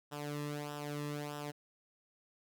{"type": "tone with flanger", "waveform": "sawtooth", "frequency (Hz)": 146.83, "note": "D3", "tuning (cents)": 0, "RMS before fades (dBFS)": -41, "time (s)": [0.11, 1.52], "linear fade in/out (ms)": 20, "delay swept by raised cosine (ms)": [0.45, 1.35], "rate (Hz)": 1.6, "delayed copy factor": -0.75, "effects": []}